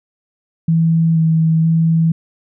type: tone with pitch steps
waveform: sine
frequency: 163.9 / 161.2 / 163.4 Hz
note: E3 / E3 / E3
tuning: -10 / -38 / -15 cents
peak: -10 dBFS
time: 0.68-2.12 s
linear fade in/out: 5 ms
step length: 480 ms
effects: none